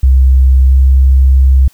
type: tone with pitch glide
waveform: sine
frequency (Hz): 65.41 to 66.17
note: C2 to C2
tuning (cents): 0 to +20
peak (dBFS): -3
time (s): 0.03-1.68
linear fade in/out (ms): 5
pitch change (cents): +20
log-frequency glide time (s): 0.66-0.74
effects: white hiss -48 dBFS RMS until 1.73 s